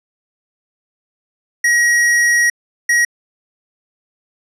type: tone bursts at uneven times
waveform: square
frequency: 1900 Hz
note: A#6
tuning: 33 cents sharp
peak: -11 dBFS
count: 2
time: 1.64-2.5 / 2.89-3.05 s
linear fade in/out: 5 ms
effects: low-pass 10000 Hz 12 dB/octave